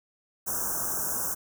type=band-stop noise; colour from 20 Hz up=white; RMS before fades=-30 dBFS; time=0.46-1.35 s; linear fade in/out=20 ms; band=1600 to 5600 Hz; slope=96 dB/octave; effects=none